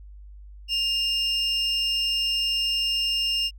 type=tone pair together; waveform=triangle; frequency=2813 / 5310 Hz; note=F7 / E8; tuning=+12 / +12 cents; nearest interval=major seventh; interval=1100 cents; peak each=-22 / -26 dBFS; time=0.68-3.51 s; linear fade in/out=50 ms; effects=added 50 Hz sine -41 dBFS peak until 3.58 s